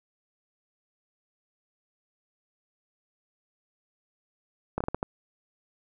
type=slowing click train; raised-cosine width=1 ms; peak=-14 dBFS; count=6; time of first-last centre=4.78-5.029 s; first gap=25 ms; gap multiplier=1.35; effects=none